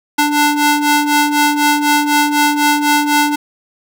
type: ring-modulated tone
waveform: sawtooth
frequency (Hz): 590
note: D5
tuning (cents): +8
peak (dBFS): -4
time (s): 0.18-3.36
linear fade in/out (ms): 10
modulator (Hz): 297
effects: none